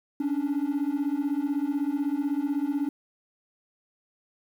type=beating tone pair; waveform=triangle; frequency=278.1 / 294.1 Hz; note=C#4 / D4; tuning=+6 / +3 cents; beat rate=16 Hz; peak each=-25 dBFS; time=0.2-2.89 s; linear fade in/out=5 ms; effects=tanh soft clip ceiling -18 dBFS + 9-bit